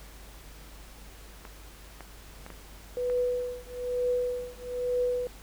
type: clicks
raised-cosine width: 0.5 ms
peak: -27 dBFS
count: 5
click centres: 1.452 / 2.007 / 2.464 / 2.503 / 3.099 s
type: tone with tremolo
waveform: sine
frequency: 493.9 Hz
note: B4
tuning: in tune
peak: -23 dBFS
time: 2.97-5.27 s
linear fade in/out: 0 ms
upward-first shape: triangle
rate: 1.1 Hz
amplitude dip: 100%
effects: added 50 Hz sine -48 dBFS peak until 5.42 s + pink hiss -51 dBFS RMS until 5.42 s